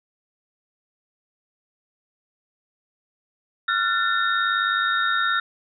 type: tone cluster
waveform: sine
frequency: 1373 / 1472 / 1783 / 3717 Hz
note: F6 / F#6 / A6 / A#7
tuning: -30 / -9 / +22 / -6 cents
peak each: -22 / -26 / -26 / -28 dBFS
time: 3.68-5.4 s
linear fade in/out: 5 ms
effects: none